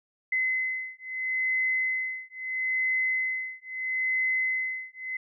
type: beating tone pair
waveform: sine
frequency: 2041 / 2041.76 Hz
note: C7 / C7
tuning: -44 / -43 cents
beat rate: 0.76 Hz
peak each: -29 / -29 dBFS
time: 0.32-5.17 s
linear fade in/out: 5 ms
effects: none